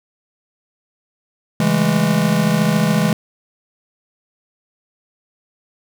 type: chord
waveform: square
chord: A major seventh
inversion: first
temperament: just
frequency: 137.5 / 165 / 206.2 / 220 Hz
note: C#3 / E3 / G#3 / A3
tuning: -14 / +2 / -12 / 0 cents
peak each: -24 / -18 / -18 / -24 dBFS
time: 1.6-3.13 s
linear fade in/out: 2 ms
effects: none